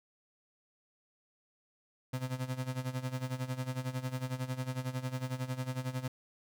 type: tone with tremolo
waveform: 35% pulse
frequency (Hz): 128.5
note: C3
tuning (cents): -31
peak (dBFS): -30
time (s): 2.13-6.08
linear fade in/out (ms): 5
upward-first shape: sine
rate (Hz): 11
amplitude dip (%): 80
effects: none